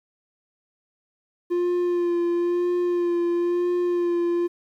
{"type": "tone with vibrato", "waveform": "triangle", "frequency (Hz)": 349.4, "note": "F4", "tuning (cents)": 1, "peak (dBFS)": -18, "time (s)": [1.5, 4.48], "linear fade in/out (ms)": 20, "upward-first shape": "sine", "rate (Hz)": 1, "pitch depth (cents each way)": 22, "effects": ["10-bit"]}